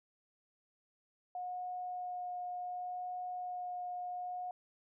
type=tone with vibrato; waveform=sine; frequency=722 Hz; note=F#5; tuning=43 cents flat; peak=-38 dBFS; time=1.35-4.51 s; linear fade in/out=2 ms; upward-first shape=sine; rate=0.68 Hz; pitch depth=9 cents each way; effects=none